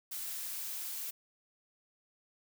blue noise, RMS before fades -40 dBFS, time 0.11-1.11 s, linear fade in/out 10 ms, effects none

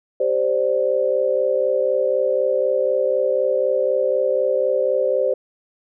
sine chord, G suspended fourth, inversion none, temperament equal, 392 / 523.3 / 587.3 Hz, G4 / C5 / D5, 0 / 0 / 0 cents, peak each -24 / -18 / -22 dBFS, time 0.2-5.34 s, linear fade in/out 5 ms, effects none

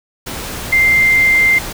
sine tone in noise, 2093 Hz, C7, in tune, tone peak -8 dBFS, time 0.72-1.59 s, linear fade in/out 10 ms, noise pink, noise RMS -25 dBFS, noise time 0.26-1.73 s, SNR +14 dB, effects none

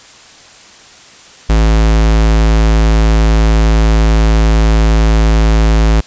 square tone, 54.4 Hz, A1, 19 cents flat, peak -7 dBFS, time 1.49-6.01 s, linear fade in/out 10 ms, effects white hiss -38 dBFS RMS until 6.06 s + resampled to 16000 Hz

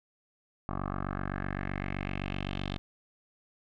10% pulse tone with low-pass filter sweep, 47.8 Hz, G1, 43 cents flat, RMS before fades -35 dBFS, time 0.69-2.78 s, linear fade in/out 0 ms, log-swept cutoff 1100 to 3600 Hz, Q 3.4, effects none

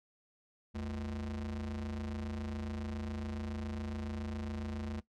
square ring-modulated tone, 68.7 Hz, C#2, 15 cents flat, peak -35 dBFS, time 0.74-5.01 s, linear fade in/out 20 ms, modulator 151 Hz, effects noise-tail reverb RT60 0.1 s tail -17 dB re dry + low-pass 6000 Hz 12 dB/octave

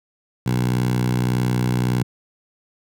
10% pulse tone with high-pass filter, 61.74 Hz, B1, in tune, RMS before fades -20 dBFS, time 0.46-2.03 s, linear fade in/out 5 ms, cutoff 130 Hz, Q 3.2, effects none

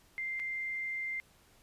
sine tone with dropouts, 2093 Hz, C7, in tune, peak -34 dBFS, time 0.18-1.2 s, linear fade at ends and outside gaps 0 ms, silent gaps 0.395-0.399 s, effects pink hiss -64 dBFS RMS until 1.62 s + resampled to 32000 Hz

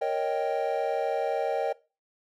triangle chord, Eb dominant seventh, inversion second, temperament equal, 466.2 / 554.4 / 622.3 / 784 Hz, Bb4 / Db5 / Eb5 / G5, 0 / 0 / 0 / 0 cents, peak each -29 dBFS, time 0.01-1.73 s, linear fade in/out 10 ms, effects noise-tail reverb RT60 0.3 s tail -20 dB re dry

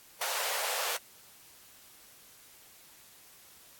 pink high-pass noise, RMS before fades -33 dBFS, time 0.21-0.97 s, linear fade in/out 5 ms, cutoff 490 Hz, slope 48 dB/octave, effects white hiss -56 dBFS RMS until 3.79 s + AAC 64 kbps

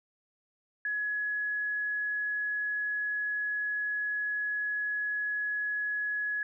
sine tone, 1686 Hz, G#6, 26 cents sharp, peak -29 dBFS, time 0.85-6.43 s, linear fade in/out 2 ms, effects none

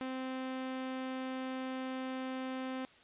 sawtooth tone, 260.1 Hz, C4, 10 cents flat, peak -33 dBFS, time 0.01-2.85 s, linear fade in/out 0 ms, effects white hiss -60 dBFS RMS until 3.03 s + resampled to 8000 Hz

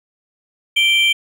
triangle tone pair together, 2349 / 3136 Hz, D7 / G7, 0 / 0 cents, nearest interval perfect fourth, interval 500 cents, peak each -13 dBFS, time 0.76-1.13 s, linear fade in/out 10 ms, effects none

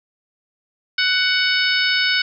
harmonic tone, 744 Hz, F#5, 9 cents sharp, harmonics 2 / 3 / 4 / 5 / 6 / 7, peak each -20 / -22 / -23 / -24 / -25 / -25 dBFS, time 0.98-2.22 s, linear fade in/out 5 ms, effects none

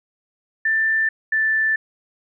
sine tone pair in turn, 1776 / 1762.7 Hz, A6 / A6, +16 / +3 cents, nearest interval unison, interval 13 cents, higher first, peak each -16 dBFS, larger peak neither, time 0.65-1.09 / 1.32-1.76 s, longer neither, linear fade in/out 5 ms, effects none

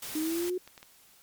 white noise, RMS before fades -39 dBFS, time 0.02-0.5 s, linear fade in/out 5 ms
sine linear sweep, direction up, 304.6 to 369.4 Hz, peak -28 dBFS, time 0.15-0.58 s, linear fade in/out 5 ms
clicks, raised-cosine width 0.2 ms, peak -30 dBFS, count 3, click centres 0.676 / 0.778 / 0.829 s
effects white hiss -59 dBFS RMS until 1.22 s + MP3 96 kbps

